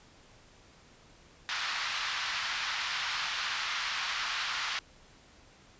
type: band-pass noise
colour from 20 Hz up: pink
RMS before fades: -34 dBFS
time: 1.49-4.79 s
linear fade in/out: 0 ms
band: 1100 to 5100 Hz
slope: 24 dB/octave
effects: pink hiss -58 dBFS RMS until 5.79 s + resampled to 16000 Hz